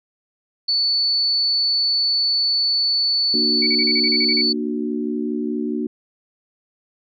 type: tone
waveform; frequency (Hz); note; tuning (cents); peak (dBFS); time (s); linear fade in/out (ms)
sine; 4470; C#8; +14; -16; 0.68-4.53; 10
type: chord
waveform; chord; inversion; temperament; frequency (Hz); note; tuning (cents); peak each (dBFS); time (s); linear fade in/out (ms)
sine; Bb augmented; none; equal with one note detuned; 233.1 / 297.8 / 370; Bb3 / D4 / F#4; 0 / +24 / 0; -24 / -25 / -27; 3.34-5.87; 2
type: tone bursts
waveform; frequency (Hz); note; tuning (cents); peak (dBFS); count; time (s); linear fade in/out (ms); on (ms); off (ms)
sine; 2260; C#7; +33; -22; 10; 3.62-4.415; 5; 48; 35
effects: none